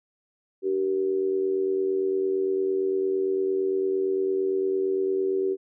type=tone with amplitude modulation; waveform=sine; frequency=383.4 Hz; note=G4; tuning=38 cents flat; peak=-19 dBFS; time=0.62-5.57 s; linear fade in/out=50 ms; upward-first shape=sine; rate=88.8 Hz; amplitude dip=65%; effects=none